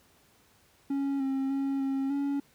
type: tone with pitch steps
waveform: triangle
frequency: 277 / 268.7 / 273.8 / 270.5 / 281.1 Hz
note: C#4 / C4 / C#4 / C#4 / C#4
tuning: -1 / +46 / -21 / -42 / +24 cents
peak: -25 dBFS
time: 0.9-2.4 s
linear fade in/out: 5 ms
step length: 300 ms
effects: pink hiss -63 dBFS RMS until 2.54 s + high-pass 60 Hz 12 dB/octave